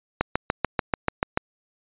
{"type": "click train", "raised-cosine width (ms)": 0.5, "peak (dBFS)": -5, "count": 9, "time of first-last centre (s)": [0.21, 1.374], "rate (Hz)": 6.87, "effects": ["resampled to 8000 Hz"]}